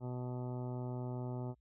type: harmonic tone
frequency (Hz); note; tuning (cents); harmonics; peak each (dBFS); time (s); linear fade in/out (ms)
124.6; B2; +16; 1 / 2 / 3 / 4 / 5 / 6 / 7 / 8 / 9 / 10; -39 / -45 / -47 / -54 / -51 / -56 / -53 / -64 / -64 / -63; 0-1.55; 50
effects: added 60 Hz sine -70 dBFS peak until 1.6 s